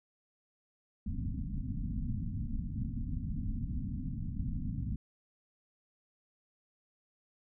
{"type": "low-pass noise", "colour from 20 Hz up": "pink", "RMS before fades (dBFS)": -36, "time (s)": [1.06, 4.96], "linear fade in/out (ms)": 5, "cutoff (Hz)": 270, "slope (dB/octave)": 96, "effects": []}